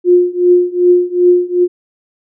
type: tone with tremolo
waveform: sine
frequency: 356.1 Hz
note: F4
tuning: 34 cents sharp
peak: -3 dBFS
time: 0.04-1.68 s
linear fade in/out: 50 ms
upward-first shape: triangle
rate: 2.6 Hz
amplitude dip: 95%
effects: none